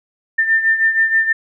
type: beating tone pair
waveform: sine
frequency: 1794 / 1800.3 Hz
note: A6 / A6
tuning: +33 / +39 cents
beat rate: 6.3 Hz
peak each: -13 / -19 dBFS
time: 0.38-1.33 s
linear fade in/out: 10 ms
effects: none